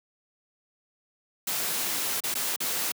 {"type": "noise with dropouts", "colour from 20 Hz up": "white", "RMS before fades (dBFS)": -29, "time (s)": [1.47, 2.92], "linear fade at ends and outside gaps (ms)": 5, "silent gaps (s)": [[2.204, 2.237], [2.342, 2.352], [2.562, 2.603]], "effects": ["high-pass 150 Hz 12 dB/octave"]}